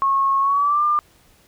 sine tone with pitch glide, 1092 to 1197.7 Hz, C#6 to D6, -26 to +34 cents, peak -15 dBFS, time 0.02-0.99 s, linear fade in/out 0 ms, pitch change +160 cents, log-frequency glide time 0.4-0.84 s, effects pink hiss -55 dBFS RMS until 1.47 s

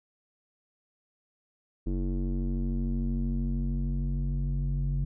square tone with low-pass filter sweep, 46.61 Hz, F#1, 13 cents sharp, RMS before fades -29 dBFS, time 1.86-5.05 s, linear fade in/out 10 ms, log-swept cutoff 310 to 160 Hz, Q 3.4, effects none

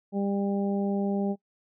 harmonic tone, 199.3 Hz, G3, 29 cents sharp, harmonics 1 / 2 / 3 / 4, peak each -26 / -32 / -36 / -38 dBFS, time 0.12-1.36 s, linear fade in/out 50 ms, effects noise-tail reverb RT60 0.1 s tail -22 dB re dry

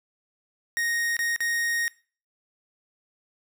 45% pulse tone with dropouts, 1864.7 Hz, A#6, in tune, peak -24 dBFS, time 0.77-1.88 s, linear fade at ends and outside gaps 0 ms, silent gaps 1.167-1.191 / 1.362-1.405 s, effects noise-tail reverb RT60 0.4 s tail -22 dB re dry

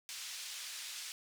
pink band-pass noise, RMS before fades -45 dBFS, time 0.09-1.12 s, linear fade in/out 0 ms, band 3000 to 8500 Hz, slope 12 dB/octave, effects none

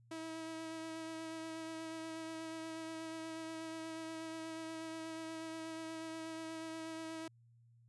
sawtooth tone with vibrato, 322.5 Hz, E4, 38 cents flat, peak -39 dBFS, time 0.11-7.28 s, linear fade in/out 5 ms, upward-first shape sine, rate 8.3 Hz, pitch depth 15 cents each way, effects added 117 Hz sine -63 dBFS peak until 7.88 s + resampled to 24000 Hz

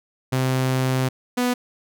sawtooth tone pair in turn, 130 / 247 Hz, C3 / B3, -11 / 0 cents, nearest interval major seventh, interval 1111 cents, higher second, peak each -15 / -15 dBFS, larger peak neither, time 0.32-1.09 / 1.37-1.54 s, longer first, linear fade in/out 10 ms, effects none

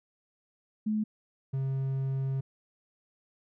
sine / triangle tone pair in turn, 214.5 / 134.35 Hz, A3 / C3, -44 / +46 cents, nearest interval minor sixth, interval 810 cents, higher first, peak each -26 dBFS, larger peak neither, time 0.86-1.04 / 1.53-2.41 s, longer second, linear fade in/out 10 ms, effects none

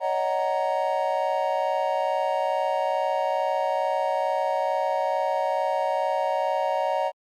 triangle chord, D# minor seventh, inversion third, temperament just, 560 / 622.3 / 746.7 / 933.4 Hz, C#5 / D#5 / F#5 / A#5, +18 / 0 / +16 / +2 cents, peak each -26 dBFS, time 0-7.12 s, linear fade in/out 50 ms, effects Opus 32 kbps

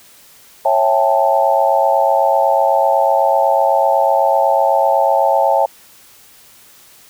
sine chord, A dominant seventh, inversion first, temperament just, 550 / 660 / 792 / 880 Hz, C#5 / E5 / G5 / A5, -14 / +2 / +18 / 0 cents, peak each -16 dBFS, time 0.65-5.66 s, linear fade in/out 5 ms, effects white hiss -45 dBFS RMS until 7.09 s

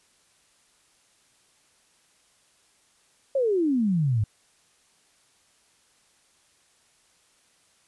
sine exponential sweep, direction down, 564 to 100 Hz, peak -20 dBFS, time 3.35-4.24 s, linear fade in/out 5 ms, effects white hiss -63 dBFS RMS until 7.87 s + resampled to 24000 Hz

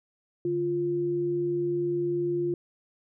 sine tone pair together, 146.46 / 348.6 Hz, D3 / F4, -4 / -3 cents, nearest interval octave + minor third, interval 1501 cents, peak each -35 / -25 dBFS, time 0.45-2.54 s, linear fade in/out 2 ms, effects none

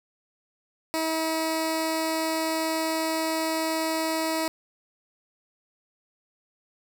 10% pulse tone with notch filter, 320.9 Hz, E4, 46 cents flat, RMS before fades -27 dBFS, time 0.94-4.48 s, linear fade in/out 0 ms, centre 1500 Hz, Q 1.7, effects none

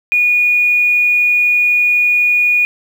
sine tone with quantisation, 2452 Hz, D#7, 26 cents flat, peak -9 dBFS, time 0.12-2.65 s, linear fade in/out 0 ms, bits 6, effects none

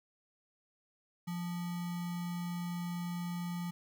sine tone with sample-and-hold, 174.4 Hz, F3, 2 cents flat, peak -35 dBFS, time 1.27-3.71 s, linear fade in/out 10 ms, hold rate 1050 Hz, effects none

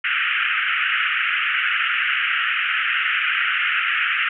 pink band-pass noise, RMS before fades -21 dBFS, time 0.04-4.29 s, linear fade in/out 5 ms, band 1300 to 3000 Hz, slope 96 dB/octave, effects none

